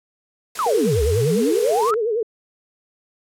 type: high-pass noise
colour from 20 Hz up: white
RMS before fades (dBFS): -32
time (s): 0.55-1.91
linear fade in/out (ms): 5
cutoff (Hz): 120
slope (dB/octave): 96
type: exponential two-way sweep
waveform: sine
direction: down then up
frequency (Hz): 1367 to 65.41 to 1367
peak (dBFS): -18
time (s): 0.59-1.94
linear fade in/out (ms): 0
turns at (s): 1.03
type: tone with vibrato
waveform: sine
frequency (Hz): 447.2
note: A4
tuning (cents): +28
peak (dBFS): -18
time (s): 0.66-2.23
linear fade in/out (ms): 5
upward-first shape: sine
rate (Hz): 10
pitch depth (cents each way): 130
effects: low-pass 11000 Hz 12 dB/octave